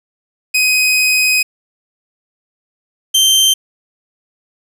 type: tone pair in turn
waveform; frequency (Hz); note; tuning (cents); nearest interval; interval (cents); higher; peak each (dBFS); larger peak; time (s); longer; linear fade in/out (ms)
sawtooth; 2512 / 3131; D#7 / G7; +16 / -3; major third; 381; second; -7 / -5; second; 0.54-1.43 / 3.14-3.54; first; 10
effects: resampled to 32000 Hz + 7-bit